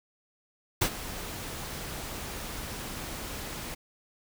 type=noise with ADSR envelope; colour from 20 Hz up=pink; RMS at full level=-23 dBFS; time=0.81-3.75 s; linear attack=10 ms; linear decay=71 ms; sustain=-15 dB; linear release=13 ms; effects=none